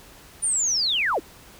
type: linear sweep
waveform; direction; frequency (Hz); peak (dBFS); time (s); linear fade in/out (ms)
sine; down; 9397 to 220; -20; 0.42-1.2; 20
effects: pink hiss -48 dBFS RMS until 1.59 s